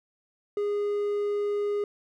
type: tone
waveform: triangle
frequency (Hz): 411.1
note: G#4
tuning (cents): -18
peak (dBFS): -23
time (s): 0.57-1.84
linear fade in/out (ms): 2
effects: none